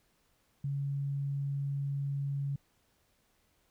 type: tone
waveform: sine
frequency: 140 Hz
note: C#3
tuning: 18 cents sharp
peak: -31 dBFS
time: 0.64-2.56 s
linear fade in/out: 5 ms
effects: pink hiss -72 dBFS RMS until 3.7 s